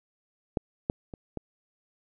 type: clicks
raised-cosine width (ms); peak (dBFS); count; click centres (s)
2; -12 / -12 / -26 / -20; 4; 0.572 / 0.899 / 1.138 / 1.373
effects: none